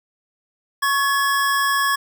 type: tone pair together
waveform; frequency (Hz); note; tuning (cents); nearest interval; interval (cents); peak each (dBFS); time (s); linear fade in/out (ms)
square; 1105.1 / 1700; C#6 / G#6; -6 / +40; perfect fifth; 746; -20 / -21; 0.82-1.96; 10
effects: none